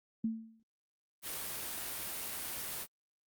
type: tone with exponential decay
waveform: sine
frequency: 223.7 Hz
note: A3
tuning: 29 cents sharp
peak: -28 dBFS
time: 0.24-0.63 s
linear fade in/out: 5 ms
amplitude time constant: 83 ms
type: noise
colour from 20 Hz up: white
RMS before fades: -40 dBFS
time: 1.22-2.87 s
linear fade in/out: 50 ms
effects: Opus 48 kbps